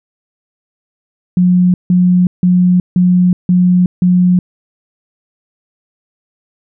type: tone bursts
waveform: sine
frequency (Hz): 180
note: F#3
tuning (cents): -47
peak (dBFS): -6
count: 6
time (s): 1.37-4.39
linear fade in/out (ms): 2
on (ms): 370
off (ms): 160
effects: none